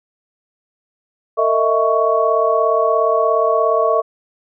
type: tone cluster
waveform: sine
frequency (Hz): 454.2 / 625 / 662 / 1115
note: A#4 / D#5 / E5 / C#6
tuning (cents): -45 / +8 / +7 / +10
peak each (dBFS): -18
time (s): 1.37-4.02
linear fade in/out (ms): 20
effects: none